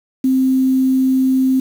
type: tone with quantisation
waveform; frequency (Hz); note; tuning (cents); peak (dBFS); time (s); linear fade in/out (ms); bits
sine; 261.6; C4; 0; -11; 0.24-1.6; 5; 6
effects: none